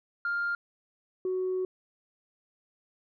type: tone pair in turn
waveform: sine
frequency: 1401 / 371.1 Hz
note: F6 / F#4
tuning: +5 / +5 cents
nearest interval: octave + major seventh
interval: 2300 cents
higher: first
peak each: -26 dBFS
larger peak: neither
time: 0.25-0.55 / 1.25-1.65 s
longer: second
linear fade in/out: 2 ms
effects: tanh soft clip ceiling -24 dBFS